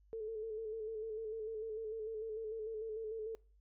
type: tone with vibrato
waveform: sine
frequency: 439.7 Hz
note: A4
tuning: 1 cent flat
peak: -39 dBFS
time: 0.13-3.35 s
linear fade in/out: 0 ms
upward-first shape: square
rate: 6.7 Hz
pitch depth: 38 cents each way
effects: noise-tail reverb RT60 0.4 s tail -23 dB re dry + added 50 Hz sine -64 dBFS peak until 3.6 s